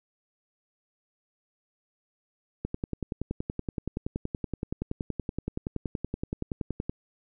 click train, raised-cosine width 3 ms, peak -17 dBFS, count 46, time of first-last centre 2.65-6.895 s, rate 10.6 Hz, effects none

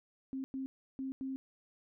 sine tone bursts at uneven times, 266 Hz, C4, 29 cents sharp, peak -36 dBFS, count 4, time 0.33-0.44 / 0.54-0.66 / 0.99-1.12 / 1.21-1.36 s, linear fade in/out 0 ms, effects none

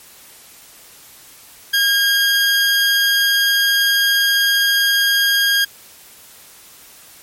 20% pulse tone, 1623 Hz, G#6, 40 cents flat, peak -8 dBFS, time 1.73-5.65 s, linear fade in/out 10 ms, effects white hiss -43 dBFS RMS until 7.22 s + MP3 64 kbps

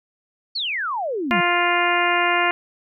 sine exponential sweep, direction down, 4600 to 164.1 Hz, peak -22 dBFS, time 0.55-1.41 s, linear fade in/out 10 ms
harmonic tone, 349.9 Hz, F4, 3 cents sharp, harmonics 1 / 2 / 3 / 4 / 5 / 6 / 7 / 8, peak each -26 / -23 / -23 / -25 / -25 / -24 / -27 / -28 dBFS, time 1.31-2.51 s, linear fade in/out 0 ms
effects none

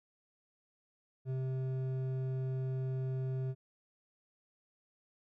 sine tone with hard clipping, 130.81 Hz, C3, in tune, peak -35 dBFS, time 1.25-3.55 s, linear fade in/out 50 ms, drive 8 dB, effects none

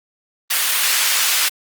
pink high-pass noise, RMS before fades -17 dBFS, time 0.5-1.49 s, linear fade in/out 10 ms, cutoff 1800 Hz, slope 12 dB/octave, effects Opus 32 kbps

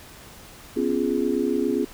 sine chord, C# dominant seventh, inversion third, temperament just, 249.5 / 277.2 / 346.5 / 415.8 Hz, B3 / C#4 / E#4 / G#4, +18 / 0 / -14 / +2 cents, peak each -26 dBFS, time 0.76-1.85 s, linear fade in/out 10 ms, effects pink hiss -45 dBFS RMS until 1.93 s

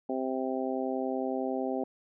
harmonic tone, 130.81 Hz, C3, in tune, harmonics 2 / 3 / 4 / 5 / 6, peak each -33 / -35 / -36 / -37 / -38 dBFS, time 0.09-1.84 s, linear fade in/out 5 ms, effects none

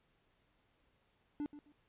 triangle tone with echo, 293.7 Hz, D4, in tune, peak -34 dBFS, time 1.4-1.46 s, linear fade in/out 0 ms, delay 130 ms, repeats 2, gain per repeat -13 dB, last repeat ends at 1.72 s, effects pink hiss -75 dBFS RMS until 1.88 s + resampled to 8000 Hz

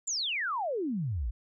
sine exponential sweep, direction down, 7459 to 49 Hz, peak -29 dBFS, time 0.07-1.31 s, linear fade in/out 10 ms, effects none

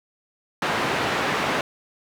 white band-pass noise, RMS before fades -24 dBFS, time 0.62-1.61 s, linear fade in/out 2 ms, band 110 to 1800 Hz, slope 12 dB/octave, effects none

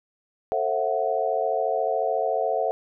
sine chord, F# half-diminished seventh, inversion first, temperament just, 444 / 532.8 / 666 / 740 Hz, A4 / C5 / E5 / F#5, +16 / +31 / +18 / 0 cents, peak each -28 / -28 / -26 / -27 dBFS, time 0.52-2.71 s, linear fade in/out 0 ms, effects none

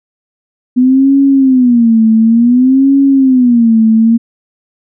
sine tone with vibrato, 247.3 Hz, B3, 3 cents sharp, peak -4 dBFS, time 0.76-4.18 s, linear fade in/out 20 ms, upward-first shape sine, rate 0.56 Hz, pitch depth 190 cents each way, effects none

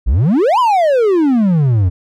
triangle exponential two-way sweep, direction up then down, 49 to 1046.5 to 85.2 Hz, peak -7 dBFS, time 0.06-1.9 s, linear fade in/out 20 ms, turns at 0.59 s, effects none

